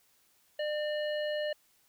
harmonic tone with a mistuned harmonic, 600 Hz, D5, 37 cents sharp, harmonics 1 / 3 / 5 / 7, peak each -31 / -40 / -42 / -48 dBFS, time 0.59-1.53 s, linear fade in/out 5 ms, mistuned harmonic 5, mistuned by -53 cents, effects white hiss -68 dBFS RMS until 1.88 s

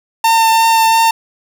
45% pulse tone with vibrato, 903 Hz, A5, 45 cents sharp, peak -8 dBFS, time 0.24-1.11 s, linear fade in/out 5 ms, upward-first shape triangle, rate 2.9 Hz, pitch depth 13 cents each way, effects none

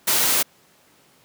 white noise, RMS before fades -19 dBFS, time 0.07-0.43 s, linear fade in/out 10 ms, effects pink hiss -56 dBFS RMS until 1.24 s + high-pass 150 Hz 12 dB/octave

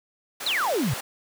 pink high-pass noise, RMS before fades -34 dBFS, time 0.4-1.01 s, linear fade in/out 10 ms, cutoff 510 Hz, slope 12 dB/octave
sine exponential sweep, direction down, 4317 to 110 Hz, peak -22 dBFS, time 0.46-0.94 s, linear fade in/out 5 ms
effects none

